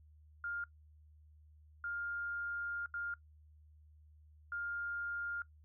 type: tone bursts at uneven times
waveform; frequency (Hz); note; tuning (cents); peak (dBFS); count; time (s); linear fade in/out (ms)
sine; 1407; F6; +12; -37; 4; 0.44-0.64 / 1.84-2.86 / 2.94-3.14 / 4.52-5.42; 2
effects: noise-tail reverb RT60 0.1 s tail -19 dB re dry + added 76 Hz sine -59 dBFS peak until 5.64 s